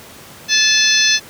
harmonic tone with a mistuned harmonic, 870 Hz, A5, 20 cents flat, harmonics 2 / 3 / 4 / 5 / 6 / 7, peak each -18 / -18 / -18 / -18 / -18 / -18 dBFS, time 0.48-1.2 s, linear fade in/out 50 ms, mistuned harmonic 5, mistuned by -55 cents, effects pink hiss -38 dBFS RMS until 1.29 s + high-pass 100 Hz 12 dB/octave

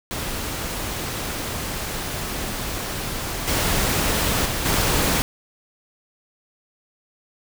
pink noise with level steps, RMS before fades -28 / -21 / -25 / -20 dBFS, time 0.11-5.22 s, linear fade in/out 0 ms, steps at 3.47 / 4.45 / 4.65 s, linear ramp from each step 10 ms, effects none

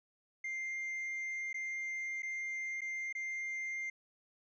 triangle tone with dropouts, 2101 Hz, C7, 7 cents sharp, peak -35 dBFS, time 0.44-3.9 s, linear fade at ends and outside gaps 5 ms, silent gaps 1.53-1.542 / 2.222-2.23 / 2.808-2.816 / 3.127-3.15 s, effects resampled to 16000 Hz

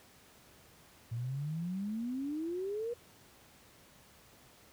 sine exponential sweep, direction up, 112.7 to 485.9 Hz, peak -34 dBFS, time 1.11-2.94 s, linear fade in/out 10 ms, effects pink hiss -60 dBFS RMS until 4.72 s + high-pass 60 Hz 12 dB/octave

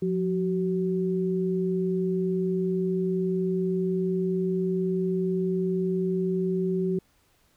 sine tone pair together, 178.2 / 377.6 Hz, F3 / F#4, +35 / +35 cents, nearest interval octave + minor second, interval 1300 cents, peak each -26 dBFS, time 0.02-6.99 s, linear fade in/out 5 ms, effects pink hiss -65 dBFS RMS until 7.56 s

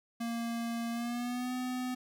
square tone with pitch glide, 232.6 to 252.2 Hz, A#3 to B3, -4 to +36 cents, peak -34 dBFS, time 0.2-1.95 s, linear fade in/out 10 ms, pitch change +140 cents, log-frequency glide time 0.91-1.53 s, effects none

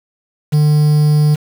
triangle tone with quantisation, 150 Hz, D3, 37 cents sharp, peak -6 dBFS, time 0.52-1.36 s, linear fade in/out 20 ms, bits 5, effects none

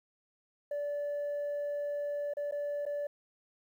sine tone with dropouts, 580 Hz, D5, 22 cents flat, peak -30 dBFS, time 0.71-3.07 s, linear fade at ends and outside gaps 5 ms, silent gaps 2.337-2.369 / 2.512-2.522 / 2.854-2.863 s, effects tanh soft clip ceiling -31 dBFS + 11-bit

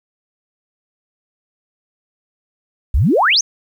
sine exponential sweep, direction up, 50 to 6645 Hz, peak -10 dBFS, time 2.94-3.41 s, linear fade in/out 5 ms, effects 8-bit

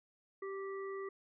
harmonic tone, 390 Hz, G4, 9 cents flat, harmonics 1 / 3 / 5, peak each -40 / -48 / -52 dBFS, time 0.42-1.09 s, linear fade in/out 5 ms, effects none

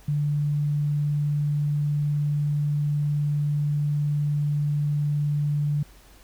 sine tone, 146.83 Hz, D3, in tune, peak -21 dBFS, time 0.08-5.83 s, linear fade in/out 5 ms, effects added 47 Hz sine -51 dBFS peak until 6.23 s + pink hiss -54 dBFS RMS until 6.23 s

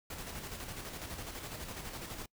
pink noise with tremolo, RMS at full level -42 dBFS, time 0.1-2.26 s, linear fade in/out 5 ms, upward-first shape square, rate 12 Hz, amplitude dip 40%, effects noise-tail reverb RT60 0.1 s tail -24 dB re dry

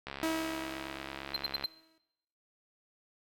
click train, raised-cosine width 0.3 ms, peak -23 dBFS, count 109, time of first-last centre 0.07-1.64 s, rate 68.8 Hz
sawtooth tone with exponential decay, 322.3 Hz, E4, 39 cents flat, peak -25 dBFS, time 0.23-1.98 s, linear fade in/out 0 ms, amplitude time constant 380 ms
triangle tone bursts, 4127 Hz, C8, 25 cents flat, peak -28 dBFS, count 4, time 1.34-1.661 s, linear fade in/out 5 ms, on 24 ms, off 75 ms
effects noise-tail reverb RT60 0.8 s tail -17 dB re dry

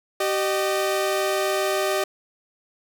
sawtooth tone pair together, 384.9 / 611 Hz, G4 / D#5, -32 / -32 cents, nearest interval minor sixth, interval 800 cents, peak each -20 dBFS, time 0.2-2.04 s, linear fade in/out 5 ms, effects none

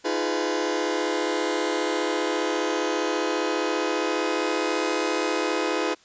sawtooth chord, F half-diminished seventh, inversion third, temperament just, 314.3 / 349.2 / 419.1 / 502.9 Hz, Eb4 / F4 / Ab4 / Cb5, +18 / 0 / +16 / +31 cents, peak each -25 dBFS, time 0.04-5.95 s, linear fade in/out 20 ms, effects white hiss -56 dBFS RMS until 6.04 s + resampled to 16000 Hz

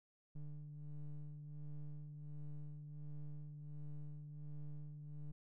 triangle ring-modulated tone, 73.4 Hz, D2, in tune, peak -40 dBFS, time 0.35-5.32 s, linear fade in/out 10 ms, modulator 74.1 Hz, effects none

